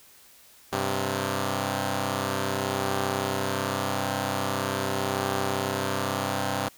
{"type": "tone pair together", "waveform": "5% pulse", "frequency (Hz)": [98, 130.81], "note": ["G2", "C3"], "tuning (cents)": [0, 0], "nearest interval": "perfect fourth", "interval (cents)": 500, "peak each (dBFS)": [-17, -18], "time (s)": [0.72, 6.69], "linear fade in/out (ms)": 10, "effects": ["white hiss -54 dBFS RMS until 6.77 s"]}